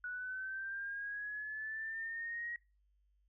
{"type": "linear sweep", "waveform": "sine", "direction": "up", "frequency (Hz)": [1466, 1900], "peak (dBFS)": -39, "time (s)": [0.04, 2.56], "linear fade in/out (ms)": 2, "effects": ["noise-tail reverb RT60 0.3 s tail -23 dB re dry", "added 50 Hz sine -70 dBFS peak until 3.28 s"]}